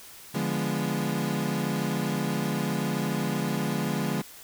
35% pulse chord, D diminished seventh, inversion none, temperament equal, 146.83 / 174.61 / 207.7 / 246.9 Hz, D3 / F3 / Ab3 / Cb4, 0 / 0 / 0 / 0 cents, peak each -30 / -30 / -29 / -32 dBFS, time 0.34-4.22 s, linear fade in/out 10 ms, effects white hiss -47 dBFS RMS until 4.43 s

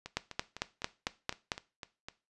two click trains, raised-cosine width 0.2 ms, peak -13 / -24 dBFS, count 7 / 9, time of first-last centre 0.17-1.518 / 0.06-2.085 s, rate 4.45 / 3.95 Hz, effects noise-tail reverb RT60 0.3 s tail -17 dB re dry + resampled to 24000 Hz

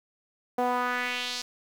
sawtooth tone with band-pass filter sweep, 247.1 Hz, B3, 1 cent sharp, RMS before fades -29 dBFS, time 0.58-1.42 s, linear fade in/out 5 ms, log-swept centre 650 to 5200 Hz, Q 2.2, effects 8-bit

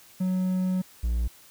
triangle tone pair in turn, 185 / 58.38 Hz, F#3 / A#1, 0 / +3 cents, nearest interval octave + minor sixth, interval 1997 cents, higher first, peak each -21 dBFS, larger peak neither, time 0.2-0.82 / 1.03-1.28 s, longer first, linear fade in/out 10 ms, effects white hiss -53 dBFS RMS until 1.5 s

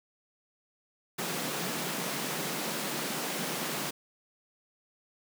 pink high-pass noise, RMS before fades -34 dBFS, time 1.18-3.91 s, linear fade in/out 10 ms, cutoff 140 Hz, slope 96 dB/octave, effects none

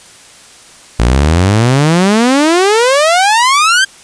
sawtooth exponential sweep, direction up, 55 to 1610 Hz, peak -3 dBFS, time 0.99-3.85 s, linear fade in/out 10 ms, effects white hiss -38 dBFS RMS until 4.03 s + resampled to 22050 Hz

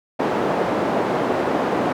white band-pass noise, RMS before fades -21 dBFS, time 0.19-1.93 s, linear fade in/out 10 ms, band 210 to 640 Hz, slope 12 dB/octave, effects none

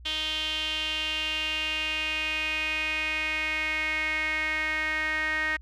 sawtooth tone with band-pass filter sweep, 311.1 Hz, D#4, in tune, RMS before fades -29 dBFS, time 0.05-5.57 s, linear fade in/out 10 ms, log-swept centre 3200 to 1900 Hz, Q 6.1, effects added 60 Hz sine -44 dBFS peak until 5.61 s

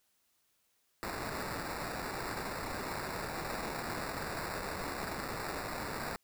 blue noise with sample-and-hold, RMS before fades -39 dBFS, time 1.03-6.16 s, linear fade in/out 0 ms, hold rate 3150 Hz, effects white hiss -75 dBFS RMS until 6.23 s

